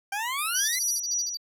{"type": "exponential sweep", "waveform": "20% pulse", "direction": "up", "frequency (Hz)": [777, 2100], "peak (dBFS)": -23, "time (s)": [0.12, 0.79], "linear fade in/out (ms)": 5}
{"type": "band-pass noise", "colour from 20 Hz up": "pink", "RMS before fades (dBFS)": -34, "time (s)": [0.38, 1], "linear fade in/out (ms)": 5, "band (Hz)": [9300, 12000], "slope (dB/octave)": 96}
{"type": "tone with tremolo", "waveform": "sine", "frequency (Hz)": 5830, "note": "F#8", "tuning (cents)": -26, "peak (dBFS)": -24, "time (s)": [0.54, 1.35], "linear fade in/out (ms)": 10, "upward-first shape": "sine", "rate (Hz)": 3.6, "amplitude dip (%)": 55}
{"type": "tone bursts", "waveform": "triangle", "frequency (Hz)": 4634, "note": "D8", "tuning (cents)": -24, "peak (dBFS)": -29, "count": 11, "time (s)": [0.57, 1.372], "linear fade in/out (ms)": 5, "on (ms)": 32, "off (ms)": 45}
{"effects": []}